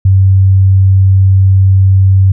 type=tone; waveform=sine; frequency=95.8 Hz; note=G2; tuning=39 cents flat; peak=-3 dBFS; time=0.05-2.32 s; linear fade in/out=5 ms; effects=none